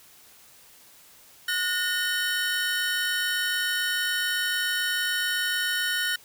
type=tone cluster; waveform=square; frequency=1457 / 1828 / 3031 / 3820 Hz; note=F#6 / A#6 / F#7 / A#7; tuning=-27 / -34 / +41 / +42 cents; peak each=-29 / -30 / -31 / -37 dBFS; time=1.48-6.16 s; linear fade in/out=5 ms; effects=white hiss -53 dBFS RMS until 6.24 s